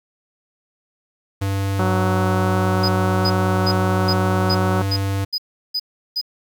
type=tone; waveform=square; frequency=98 Hz; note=G2; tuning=in tune; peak=-20 dBFS; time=1.41-5.25 s; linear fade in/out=10 ms
type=harmonic tone; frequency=186.2 Hz; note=F#3; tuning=11 cents sharp; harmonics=1 / 2 / 3 / 4 / 5 / 6 / 7 / 8; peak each=-22 / -25 / -27 / -28 / -29 / -30 / -30 / -31 dBFS; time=1.79-4.82 s; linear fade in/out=2 ms
type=tone bursts; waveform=triangle; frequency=4978 Hz; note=D#8; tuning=in tune; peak=-18 dBFS; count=9; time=2.83-6.214 s; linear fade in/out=10 ms; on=56 ms; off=360 ms
effects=8-bit